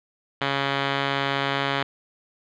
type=tone with low-pass filter; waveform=5% pulse; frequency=138.59 Hz; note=C#3; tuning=in tune; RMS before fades=-25 dBFS; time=0.41-1.83 s; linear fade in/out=5 ms; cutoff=2900 Hz; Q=8.7; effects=none